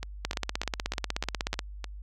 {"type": "two click trains", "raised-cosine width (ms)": 0.2, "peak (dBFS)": [-18, -11], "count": [7, 23], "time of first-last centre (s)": [[0.03, 1.843], [0.25, 1.591]], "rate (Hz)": [3.31, 16.4], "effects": ["added 50 Hz sine -39 dBFS peak until 2.02 s"]}